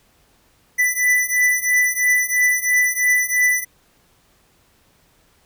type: beating tone pair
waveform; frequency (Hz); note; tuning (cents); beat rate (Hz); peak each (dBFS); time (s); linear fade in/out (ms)
square; 1985 / 1988; B6 / B6; +8 / +11; 3; -20 / -18; 0.78-3.65; 20
effects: pink hiss -58 dBFS RMS until 5.45 s